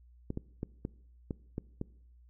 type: clicks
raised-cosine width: 3 ms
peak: -22 dBFS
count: 7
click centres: 0.304 / 0.374 / 0.631 / 0.851 / 1.308 / 1.581 / 1.814 s
effects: noise-tail reverb RT60 0.7 s tail -22 dB re dry + added 60 Hz sine -56 dBFS peak until 2.29 s